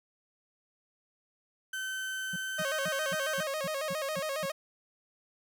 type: tone with pitch glide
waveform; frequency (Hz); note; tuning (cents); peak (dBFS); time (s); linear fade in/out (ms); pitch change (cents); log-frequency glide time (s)
35% pulse; 1535 to 1551.9; G6 to G6; -37 to -18; -32; 1.73-3.43; 5; +19; 2.32-3.27
type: tone bursts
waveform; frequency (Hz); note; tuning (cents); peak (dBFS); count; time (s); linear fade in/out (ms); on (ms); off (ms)
triangle; 176; F3; +14; -34; 9; 2.33-4.458; 5; 32; 230
type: tone with vibrato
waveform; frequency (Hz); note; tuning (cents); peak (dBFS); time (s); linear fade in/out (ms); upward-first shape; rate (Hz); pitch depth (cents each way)
sawtooth; 584; D5; -10; -28; 2.58-4.52; 10; square; 7.3; 110
effects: none